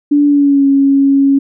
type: tone with pitch glide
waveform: sine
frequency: 290 to 275.9 Hz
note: D4 to C#4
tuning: -22 to -8 cents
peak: -6 dBFS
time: 0.11-1.39 s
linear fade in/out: 10 ms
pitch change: -86 cents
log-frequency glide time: 0.26-0.66 s
effects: none